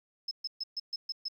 sine tone bursts, 5200 Hz, E8, 24 cents flat, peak -32 dBFS, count 7, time 0.28-1.284 s, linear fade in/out 5 ms, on 32 ms, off 130 ms, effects 11-bit

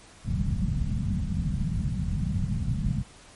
white low-pass noise, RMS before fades -27 dBFS, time 0.24-3.04 s, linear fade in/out 50 ms, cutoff 200 Hz, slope 48 dB/octave, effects pink hiss -51 dBFS RMS until 3.35 s + MP3 48 kbps

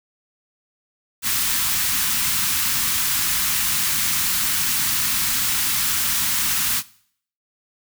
white band-stop noise, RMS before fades -21 dBFS, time 1.22-6.83 s, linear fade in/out 50 ms, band 260 to 1000 Hz, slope 24 dB/octave, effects noise-tail reverb RT60 0.6 s tail -20 dB re dry

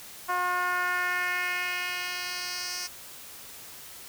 10% pulse tone with band-pass filter sweep, 359.1 Hz, F4, 48 cents sharp, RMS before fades -30 dBFS, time 0.28-2.88 s, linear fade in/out 20 ms, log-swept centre 1000 to 5800 Hz, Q 1.9, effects white hiss -45 dBFS RMS until 4.08 s

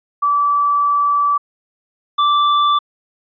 sine / square tone pair in turn, 1156 / 1169.4 Hz, D6 / D6, -28 / -8 cents, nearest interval unison, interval 20 cents, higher second, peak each -12 dBFS, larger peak neither, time 0.22-1.38 / 2.18-2.79 s, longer first, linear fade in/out 10 ms, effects resampled to 11025 Hz

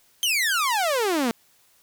sawtooth exponential sweep, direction down, 3183 to 221.3 Hz, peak -17 dBFS, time 0.23-1.31 s, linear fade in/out 0 ms, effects white hiss -60 dBFS RMS until 1.82 s

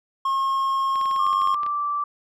triangle tone, 1079 Hz, C#6, 47 cents flat, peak -18 dBFS, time 0.25-1.55 s, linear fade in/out 5 ms
clicks, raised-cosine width 0.3 ms, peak -23 dBFS, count 12, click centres 0.957 / 1.013 / 1.057 / 1.112 / 1.162 / 1.267 / 1.331 / 1.417 / 1.473 / 1.543 / 1.633 / 1.664 s
sine tone with pitch glide, 1174.7 to 1165.9 Hz, D6 to D6, 0 to -13 cents, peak -22 dBFS, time 1.19-2.04 s, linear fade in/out 5 ms, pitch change -13 cents, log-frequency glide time 1.59-1.87 s
effects none

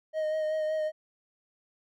triangle tone with vibrato, 622.3 Hz, D#5, in tune, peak -25 dBFS, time 0.13-0.92 s, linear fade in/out 50 ms, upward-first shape sine, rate 5.3 Hz, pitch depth 20 cents each way, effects none

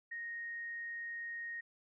sine tone, 1864.7 Hz, A#6, in tune, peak -40 dBFS, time 0.11-1.61 s, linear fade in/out 10 ms, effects none

